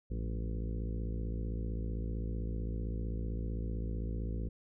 harmonic tone with a mistuned harmonic, 55.6 Hz, A1, 19 cents sharp, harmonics 1 / 2 / 3 / 4 / 5 / 6 / 7 / 8 / 9, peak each -35 / -41 / -45 / -47 / -49 / -51 / -52 / -53 / -54 dBFS, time 0.1-4.49 s, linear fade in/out 10 ms, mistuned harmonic 3, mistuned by +98 cents, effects none

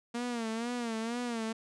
sawtooth tone with vibrato, 233.1 Hz, A#3, in tune, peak -29 dBFS, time 0.14-1.53 s, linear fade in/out 10 ms, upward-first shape sine, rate 2.1 Hz, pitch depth 89 cents each way, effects resampled to 22050 Hz

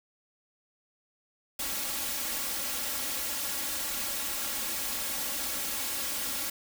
white noise with comb filter, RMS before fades -33 dBFS, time 1.59-6.5 s, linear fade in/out 5 ms, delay 3.6 ms, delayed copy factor +0.9, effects none

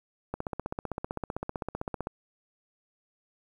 click train, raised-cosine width 1 ms, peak -18 dBFS, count 28, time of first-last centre 0.34-2.071 s, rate 15.6 Hz, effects 9-bit

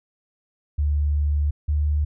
sine tone pair in turn, 73.42 / 74.36 Hz, D2 / D2, 0 / +22 cents, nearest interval unison, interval 22 cents, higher second, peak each -18 dBFS, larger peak neither, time 0.78-1.51 / 1.68-2.05 s, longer first, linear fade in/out 10 ms, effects none

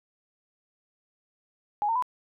sine tone with pitch steps, 830.6 / 911 / 999.2 Hz, G#5 / A#5 / B5, 0 / -40 / +20 cents, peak -23 dBFS, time 1.82-2.024 s, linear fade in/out 0 ms, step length 68 ms, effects none

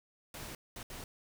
pink noise bursts at uneven times, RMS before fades -45 dBFS, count 3, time 0.34-0.55 / 0.76-0.83 / 0.9-1.04 s, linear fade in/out 2 ms, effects none

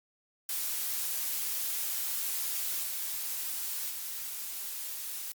blue noise with level steps, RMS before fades -33 / -35 / -38 dBFS, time 0.49-5.32 s, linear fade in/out 2 ms, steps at 2.83 / 3.9 s, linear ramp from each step 5 ms, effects Opus 48 kbps

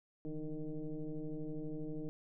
sine tone with frequency modulation, 149.8 Hz, D3, 35 cents sharp, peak -38 dBFS, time 0.25-2.09 s, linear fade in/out 0 ms, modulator 156 Hz, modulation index 1.9, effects none

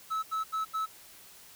triangle tone bursts, 1300 Hz, E6, 24 cents flat, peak -27 dBFS, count 4, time 0.1-0.863 s, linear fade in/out 20 ms, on 130 ms, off 81 ms, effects white hiss -53 dBFS RMS until 1.55 s

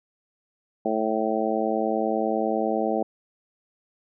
harmonic tone, 110 Hz, A2, in tune, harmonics 2 / 3 / 4 / 5 / 6 / 7, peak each -29 / -29 / -29 / -29 / -29 / -29 dBFS, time 0.85-3.03 s, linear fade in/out 5 ms, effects none

